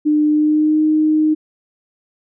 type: tone with pitch glide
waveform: sine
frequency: 301.2 to 309 Hz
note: D4 to D#4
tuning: +44 to -12 cents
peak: -11 dBFS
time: 0.05-1.35 s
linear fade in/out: 20 ms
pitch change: +44 cents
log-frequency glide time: 0.28-0.82 s
effects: none